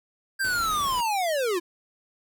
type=linear sweep; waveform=square; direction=down; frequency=1604 to 327 Hz; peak=-24 dBFS; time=0.39-1.6 s; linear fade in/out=20 ms
type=noise; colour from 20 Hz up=pink; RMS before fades=-39 dBFS; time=0.44-1.01 s; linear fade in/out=5 ms
effects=none